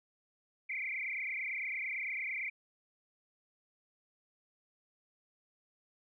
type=tone with frequency modulation; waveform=sine; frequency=2209 Hz; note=C#7; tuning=7 cents flat; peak=-35 dBFS; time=0.69-2.5 s; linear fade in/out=10 ms; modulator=28.9 Hz; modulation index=6.2; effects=none